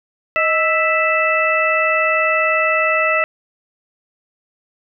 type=harmonic tone with a mistuned harmonic; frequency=659.3 Hz; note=E5; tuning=in tune; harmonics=1 / 2 / 3 / 4; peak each=-19 / -19 / -19 / -19 dBFS; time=0.36-3.24 s; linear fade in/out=0 ms; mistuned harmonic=1; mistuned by=-88 cents; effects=none